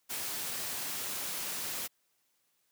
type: noise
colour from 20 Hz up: white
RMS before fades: -37 dBFS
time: 0.09-1.88 s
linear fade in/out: 20 ms
effects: white hiss -75 dBFS RMS until 2.71 s + high-pass 100 Hz 12 dB/octave